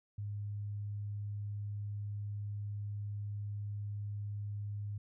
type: tone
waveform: sine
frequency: 102.9 Hz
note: G#2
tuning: 16 cents flat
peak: -37 dBFS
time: 0.18-4.98 s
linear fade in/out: 5 ms
effects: none